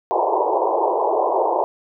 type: band-pass noise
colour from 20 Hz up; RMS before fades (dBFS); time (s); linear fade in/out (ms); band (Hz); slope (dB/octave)
white; -19; 0.11-1.64; 0; 340 to 1000; 96
effects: none

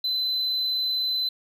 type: tone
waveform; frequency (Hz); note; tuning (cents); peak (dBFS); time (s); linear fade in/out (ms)
triangle; 4036; B7; +37; -21; 0.04-1.29; 5
effects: tanh soft clip ceiling -18 dBFS

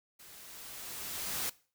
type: noise with level ramp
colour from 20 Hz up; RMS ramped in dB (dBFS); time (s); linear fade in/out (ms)
white; -54 to -34; 0.19-1.5; 10
effects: noise-tail reverb RT60 0.4 s tail -20 dB re dry

